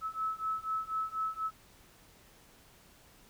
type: beating tone pair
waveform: sine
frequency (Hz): 1298 / 1302.1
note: E6 / E6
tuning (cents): -27 / -22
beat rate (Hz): 4.1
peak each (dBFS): -36 / -35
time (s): 0.01-1.51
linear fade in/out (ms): 50
effects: pink hiss -60 dBFS RMS until 3.29 s